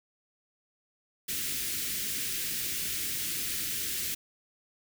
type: band-stop noise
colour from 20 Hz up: white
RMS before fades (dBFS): -33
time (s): 1.28-4.15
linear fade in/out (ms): 10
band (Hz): 390 to 1700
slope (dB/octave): 24
effects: none